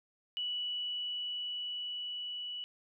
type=tone with level ramp; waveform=sine; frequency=2950 Hz; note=F#7; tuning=6 cents flat; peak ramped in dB=-33 to -38 dBFS; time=0.37-2.64 s; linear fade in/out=0 ms; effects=none

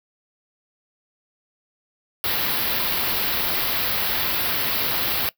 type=band-stop noise; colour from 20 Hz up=white; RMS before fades=-23 dBFS; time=2.24-5.29 s; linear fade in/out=0 ms; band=4900 to 12000 Hz; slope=48 dB/octave; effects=noise-tail reverb RT60 0.1 s tail -20 dB re dry

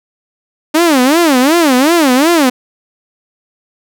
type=tone with vibrato; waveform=sawtooth; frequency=293.7 Hz; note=D4; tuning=in tune; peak=-3 dBFS; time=0.74-2.5 s; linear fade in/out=10 ms; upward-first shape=sine; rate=2.7 Hz; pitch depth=290 cents each way; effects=none

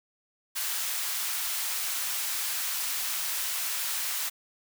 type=high-pass noise; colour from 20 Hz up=white; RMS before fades=-31 dBFS; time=0.55-4.3 s; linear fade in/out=20 ms; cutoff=1000 Hz; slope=12 dB/octave; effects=none

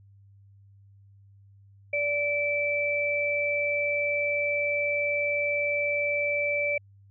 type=tone pair together; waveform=sine; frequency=581 / 2324 Hz; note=D5 / D7; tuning=-19 / -19 cents; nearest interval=2 octaves; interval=2400 cents; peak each=-28 / -26 dBFS; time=1.93-6.78 s; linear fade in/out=5 ms; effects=added 99 Hz sine -52 dBFS peak until 7.1 s

